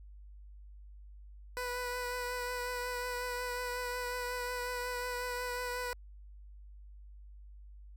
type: tone with vibrato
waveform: 15% pulse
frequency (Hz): 493.9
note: B4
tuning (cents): 0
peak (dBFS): -29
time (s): 1.57-5.93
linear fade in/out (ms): 0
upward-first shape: triangle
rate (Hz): 5.5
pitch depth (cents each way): 20
effects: added 50 Hz sine -49 dBFS peak until 7.96 s